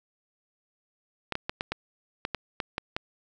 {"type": "clicks", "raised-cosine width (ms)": 0.3, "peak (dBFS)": -13, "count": 10, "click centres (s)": [1.323, 1.354, 1.495, 1.609, 1.72, 2.251, 2.347, 2.602, 2.781, 2.965], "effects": []}